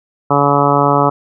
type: harmonic tone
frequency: 142.6 Hz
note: C#3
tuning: 49 cents sharp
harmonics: 1 / 2 / 3 / 4 / 5 / 6 / 7 / 8 / 9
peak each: -18 / -18 / -18 / -18 / -18 / -18 / -18 / -18 / -18 dBFS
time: 0.3-1.1 s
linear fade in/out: 10 ms
effects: none